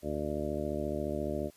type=harmonic tone; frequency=74.4 Hz; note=D2; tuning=23 cents sharp; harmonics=1 / 2 / 3 / 4 / 5 / 6 / 7 / 8 / 9; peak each=-40 / -42 / -39 / -39 / -38 / -43 / -47 / -37 / -46 dBFS; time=0.02-1.51 s; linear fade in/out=50 ms; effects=white hiss -62 dBFS RMS until 1.56 s + resampled to 32000 Hz